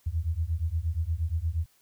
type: beating tone pair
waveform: sine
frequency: 77.78 / 86.28 Hz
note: D#2 / F2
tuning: 0 / -20 cents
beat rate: 8.5 Hz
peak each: -29 dBFS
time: 0.06-1.66 s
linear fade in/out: 10 ms
effects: white hiss -65 dBFS RMS until 1.81 s